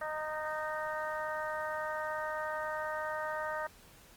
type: harmonic tone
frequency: 308.8 Hz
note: D#4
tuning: 13 cents flat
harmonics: 2 / 3 / 4 / 5 / 6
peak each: -38 / -40 / -41 / -42 / -43 dBFS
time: 0.01-3.67 s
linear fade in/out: 5 ms
effects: pink hiss -58 dBFS RMS until 4.16 s + Opus 24 kbps